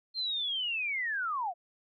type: linear sweep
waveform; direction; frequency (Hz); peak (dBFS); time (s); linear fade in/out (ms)
sine; down; 4222 to 659.3; -30; 0.14-1.54; 50
effects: none